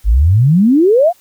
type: exponential sweep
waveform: sine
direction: up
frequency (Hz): 47.22 to 740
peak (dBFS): -6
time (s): 0.04-1.13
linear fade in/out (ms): 50
effects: white hiss -50 dBFS RMS until 1.2 s